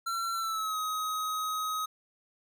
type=tone with pitch glide; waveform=square; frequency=1355 to 1264.3 Hz; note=E6 to D#6; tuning=+47 to +27 cents; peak=-31 dBFS; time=0.06-1.86 s; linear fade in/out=10 ms; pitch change=-120 cents; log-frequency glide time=0.35-0.77 s; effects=none